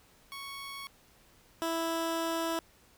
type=tone pair in turn; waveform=15% pulse; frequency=1108.7 / 329.6 Hz; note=C#6 / E4; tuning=0 / 0 cents; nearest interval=octave + major sixth; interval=2100 cents; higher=first; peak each=-34 / -24 dBFS; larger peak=second; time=0.32-0.87 / 1.62-2.59 s; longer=second; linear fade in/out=0 ms; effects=pink hiss -62 dBFS RMS until 2.97 s